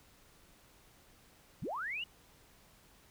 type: linear sweep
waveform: sine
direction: up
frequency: 82.41 to 2960 Hz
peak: -36 dBFS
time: 1.62-2.04 s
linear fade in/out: 5 ms
effects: pink hiss -63 dBFS RMS until 3.1 s